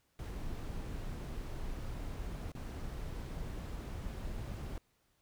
brown noise with dropouts, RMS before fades -41 dBFS, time 0.19-4.78 s, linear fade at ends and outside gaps 1 ms, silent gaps 2.519-2.551 s, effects pink hiss -75 dBFS RMS until 5.21 s

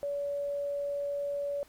sine tone, 570 Hz, C#5, 48 cents sharp, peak -30 dBFS, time 0.03-1.63 s, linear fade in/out 0 ms, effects pink hiss -60 dBFS RMS until 1.68 s + MP3 96 kbps

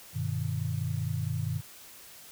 sine chord, G augmented, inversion none, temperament just, 98 / 122.5 / 153.12 Hz, G2 / B2 / D#3, 0 / -14 / -27 cents, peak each -33 dBFS, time 0.13-1.62 s, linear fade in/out 50 ms, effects white hiss -50 dBFS RMS until 2.31 s

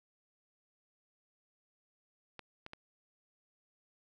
clicks, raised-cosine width 0.3 ms, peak -29 dBFS, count 3, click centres 2.393 / 2.664 / 2.734 s, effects none

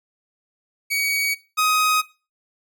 sawtooth tone pair in turn, 2256 / 1256.3 Hz, C#7 / D#6, +30 / +16 cents, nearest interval minor seventh, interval 1014 cents, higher first, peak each -17 / -13 dBFS, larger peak second, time 0.9-1.35 / 1.57-2.02 s, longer neither, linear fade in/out 20 ms, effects noise-tail reverb RT60 0.3 s tail -18 dB re dry

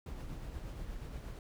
brown noise with tremolo, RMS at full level -42 dBFS, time 0.06-1.39 s, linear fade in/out 2 ms, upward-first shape sine, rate 8.4 Hz, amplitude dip 30%, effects none

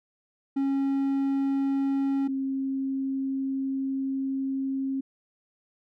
triangle / sine tone pair in turn, 273.8 / 268.8 Hz, C#4 / C4, -21 / +47 cents, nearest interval unison, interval 32 cents, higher first, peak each -21 / -26 dBFS, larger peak first, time 0.56-2.28 / 2.28-5.01 s, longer second, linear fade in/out 10 ms, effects none

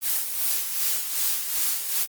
blue noise with tremolo, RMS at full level -23 dBFS, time 0.01-2.07 s, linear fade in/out 50 ms, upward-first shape sine, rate 2.6 Hz, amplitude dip 55%, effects Opus 24 kbps

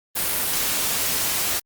white noise, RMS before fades -23 dBFS, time 0.15-1.6 s, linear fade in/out 20 ms, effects Opus 32 kbps

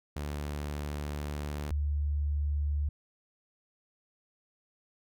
sawtooth / sine tone pair in turn, 73.42 / 73.08 Hz, D2 / D2, 0 / -8 cents, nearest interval unison, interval 8 cents, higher first, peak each -30 / -27 dBFS, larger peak second, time 0.16-1.71 / 1.71-2.89 s, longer first, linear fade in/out 5 ms, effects none

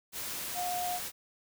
sine tone in noise, 717 Hz, F5, 45 cents sharp, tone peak -32 dBFS, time 0.54-1 s, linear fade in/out 50 ms, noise white, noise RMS -38 dBFS, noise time 0.12-1.12 s, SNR +3 dB, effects none

